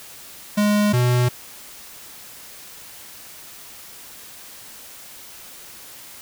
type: tone pair in turn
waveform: square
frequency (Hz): 207.7 / 123.5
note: G#3 / B2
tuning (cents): 0 / 0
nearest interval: major sixth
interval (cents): 900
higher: first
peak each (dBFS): -16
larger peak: neither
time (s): 0.57-0.93 / 0.93-1.29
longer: neither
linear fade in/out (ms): 10
effects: white hiss -41 dBFS RMS until 6.21 s